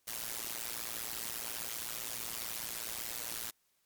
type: noise with amplitude modulation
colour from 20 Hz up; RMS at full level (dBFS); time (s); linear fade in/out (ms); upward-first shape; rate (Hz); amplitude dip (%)
white; -36; 0.07-3.51; 10; sine; 115; 100
effects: white hiss -75 dBFS RMS until 3.85 s + MP3 96 kbps